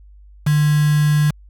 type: tone with quantisation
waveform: sine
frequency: 150 Hz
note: D3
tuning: 37 cents sharp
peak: -12 dBFS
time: 0.46-1.31 s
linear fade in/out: 10 ms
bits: 4
effects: added 50 Hz sine -41 dBFS peak until 1.49 s